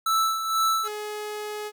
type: tone with tremolo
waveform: square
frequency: 1318.5 Hz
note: E6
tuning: in tune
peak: -20 dBFS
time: 0.06-0.88 s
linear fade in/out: 5 ms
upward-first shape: sine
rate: 2.1 Hz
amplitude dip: 60%
type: tone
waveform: sawtooth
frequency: 421.3 Hz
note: G#4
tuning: 25 cents sharp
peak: -27 dBFS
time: 0.83-1.72 s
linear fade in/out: 50 ms
effects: none